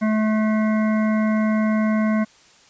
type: harmonic tone with a mistuned harmonic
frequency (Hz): 216.4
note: A3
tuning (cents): -29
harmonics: 1 / 3 / 5 / 7 / 9 / 10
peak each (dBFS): -17 / -27 / -31 / -34 / -36 / -37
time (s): 0.01-2.25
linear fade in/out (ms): 20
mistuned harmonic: 10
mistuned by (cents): -26
effects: white hiss -52 dBFS RMS until 2.69 s + resampled to 16000 Hz